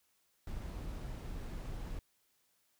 brown noise, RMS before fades -42 dBFS, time 0.47-1.99 s, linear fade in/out 2 ms, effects white hiss -75 dBFS RMS until 2.79 s

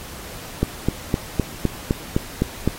click train, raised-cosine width 3 ms, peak -4 dBFS, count 9, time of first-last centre 0.63-2.676 s, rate 3.91 Hz, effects pink hiss -37 dBFS RMS until 2.78 s + AAC 48 kbps

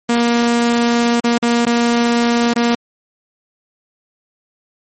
sawtooth tone with dropouts, 236.4 Hz, A#3, 24 cents sharp, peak -8 dBFS, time 0.09-2.75 s, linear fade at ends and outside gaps 5 ms, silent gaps 1.202-1.241 / 1.38-1.425 / 1.654-1.665 / 2.536-2.56 s, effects MP3 32 kbps

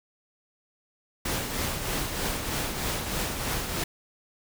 pink noise with tremolo, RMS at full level -28 dBFS, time 1.25-3.84 s, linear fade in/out 5 ms, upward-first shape triangle, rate 3.2 Hz, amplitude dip 50%, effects none

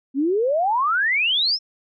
sine exponential sweep, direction up, 258.4 to 5470 Hz, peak -17 dBFS, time 0.14-1.59 s, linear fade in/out 50 ms, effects none

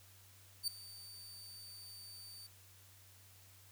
sawtooth tone with ADSR envelope, 4593 Hz, D8, 39 cents flat, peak -29 dBFS, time 0.63-2.47 s, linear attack 46 ms, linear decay 5 ms, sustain -19 dB, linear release 8 ms, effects added 96 Hz sine -63 dBFS peak until 3.71 s + white hiss -63 dBFS RMS until 3.71 s

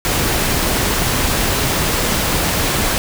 pink noise, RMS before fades -17 dBFS, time 0.05-2.98 s, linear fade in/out 0 ms, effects none

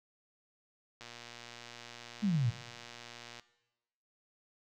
click train, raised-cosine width 0.2 ms, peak -30 dBFS, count 285, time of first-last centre 1.01-3.397 s, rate 119 Hz
sine exponential sweep, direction down, 222 to 106.8 Hz, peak -27 dBFS, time 2.22-2.51 s, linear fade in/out 20 ms
effects noise-tail reverb RT60 1.0 s tail -18 dB re dry

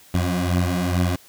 20% pulse beating tone pair, 88.4 / 90.7 Hz, F2 / F#2, +22 / -34 cents, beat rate 2.3 Hz, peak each -16 / -19 dBFS, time 0.14-1.16 s, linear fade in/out 5 ms, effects white hiss -50 dBFS RMS until 1.28 s

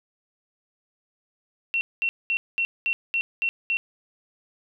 sine tone bursts, 2721 Hz, F7, 46 cents flat, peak -21 dBFS, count 8, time 1.74-3.77 s, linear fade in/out 0 ms, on 70 ms, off 210 ms, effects none

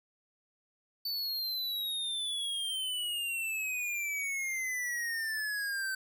square exponential sweep, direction down, 4541 to 1536 Hz, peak -33 dBFS, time 1.05-5.95 s, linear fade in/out 5 ms, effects none

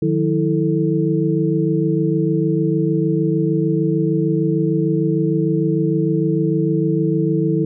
sine tone cluster, 153.2 / 179.8 / 325.4 / 441.7 Hz, D#3 / F#3 / E4 / A4, -27 / -49 / -22 / +7 cents, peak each -19 / -22 / -19 / -22 dBFS, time 0.02-7.65 s, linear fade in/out 5 ms, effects none

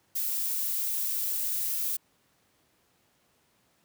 violet noise, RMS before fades -30 dBFS, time 0.15-1.97 s, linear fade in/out 10 ms, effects pink hiss -68 dBFS RMS until 3.84 s + high-pass 100 Hz 12 dB/octave

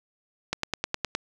click train, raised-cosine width 0.2 ms, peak -9 dBFS, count 7, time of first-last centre 0.53-1.15 s, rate 9.67 Hz, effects none

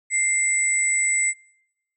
sine tone pair together, 2093 / 7916 Hz, C7 / B8, 0 / +3 cents, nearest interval octave + major seventh, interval 2303 cents, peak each -21 dBFS, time 0.1-1.34 s, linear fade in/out 50 ms, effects noise-tail reverb RT60 0.9 s tail -26 dB re dry

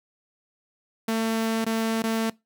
sawtooth tone with dropouts, 224.3 Hz, A3, 34 cents sharp, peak -19 dBFS, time 1.08-2.3 s, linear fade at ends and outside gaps 5 ms, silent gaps 1.646-1.663 / 2.023-2.037 s, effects noise-tail reverb RT60 0.2 s tail -22 dB re dry

